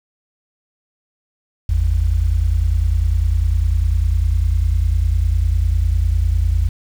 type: tone pair together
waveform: sine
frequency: 52.44 / 82.41 Hz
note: G#1 / E2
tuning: +17 / 0 cents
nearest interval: minor sixth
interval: 783 cents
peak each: -15 dBFS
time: 1.69-6.69 s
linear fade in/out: 5 ms
effects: tanh soft clip ceiling -7 dBFS + 7-bit